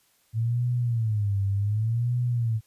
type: tone with vibrato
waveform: sine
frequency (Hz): 110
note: A2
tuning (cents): 0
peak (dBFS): -22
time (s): 0.33-2.61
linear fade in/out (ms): 50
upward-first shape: sine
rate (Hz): 0.67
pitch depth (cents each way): 190
effects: white hiss -65 dBFS RMS until 2.66 s + resampled to 32000 Hz